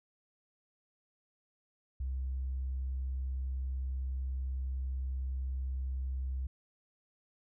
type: tone with tanh clipping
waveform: triangle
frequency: 65.41 Hz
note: C2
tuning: in tune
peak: -33 dBFS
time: 2-6.47 s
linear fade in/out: 5 ms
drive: 5 dB
effects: none